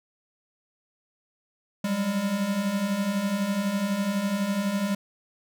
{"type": "beating tone pair", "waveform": "square", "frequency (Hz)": [190.1, 202.1], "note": ["F#3", "G#3"], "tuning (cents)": [47, -47], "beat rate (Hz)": 12, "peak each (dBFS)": [-32, -26], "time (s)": [1.84, 4.95], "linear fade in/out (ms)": 5, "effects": []}